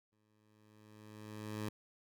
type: tone with exponential growth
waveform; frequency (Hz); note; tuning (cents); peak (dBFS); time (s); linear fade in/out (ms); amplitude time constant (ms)
15% pulse; 106.9; A2; -49; -31; 0.12-1.69; 5; 340
effects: none